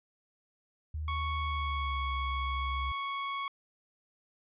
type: tone with pitch glide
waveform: sine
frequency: 77.1 to 67.12 Hz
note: D#2 to C2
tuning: -15 to +45 cents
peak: -33 dBFS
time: 0.94-2.92 s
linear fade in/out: 5 ms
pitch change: -240 cents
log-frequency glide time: 1.37-2.11 s
type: tone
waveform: sawtooth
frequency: 1108.7 Hz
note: C#6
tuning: in tune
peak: -29 dBFS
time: 1.08-3.48 s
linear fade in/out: 2 ms
effects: resampled to 8000 Hz